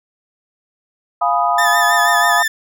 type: chord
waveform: sine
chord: F half-diminished seventh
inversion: none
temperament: equal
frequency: 698.5 / 830.6 / 987.8 / 1244.5 Hz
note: F5 / Ab5 / Cb6 / Eb6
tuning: 0 / 0 / 0 / 0 cents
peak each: -17 / -20 / -19 / -18 dBFS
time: 1.21-2.43 s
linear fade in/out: 10 ms
type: tone with vibrato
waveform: 40% pulse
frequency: 1760 Hz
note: A6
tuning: in tune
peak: -14 dBFS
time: 1.58-2.48 s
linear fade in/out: 5 ms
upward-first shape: sine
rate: 6.2 Hz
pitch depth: 47 cents each way
effects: none